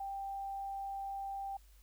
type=tone; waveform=sine; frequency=787 Hz; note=G5; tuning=7 cents sharp; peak=-38 dBFS; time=0-1.57 s; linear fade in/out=5 ms; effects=added 50 Hz sine -58 dBFS peak until 1.82 s + white hiss -69 dBFS RMS until 1.82 s